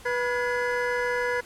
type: tone cluster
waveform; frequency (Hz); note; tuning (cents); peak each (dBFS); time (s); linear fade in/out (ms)
triangle; 490 / 979 / 1443 / 1688 / 2033; B4 / B5 / F#6 / G#6 / B6; -14 / -15 / -44 / +28 / +50; -25 / -30 / -33 / -29 / -33; 0.05-1.41; 10
effects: pink hiss -48 dBFS RMS until 1.45 s + low-pass 12000 Hz 12 dB/octave